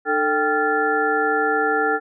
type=tone cluster; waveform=sine; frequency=301.7 / 443.5 / 782 / 1384 / 1740 Hz; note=D4 / A4 / G5 / F6 / A6; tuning=+47 / +14 / -4 / -16 / -20 cents; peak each=-28 / -22 / -23 / -22 / -25 dBFS; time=0.05-2 s; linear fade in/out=50 ms; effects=none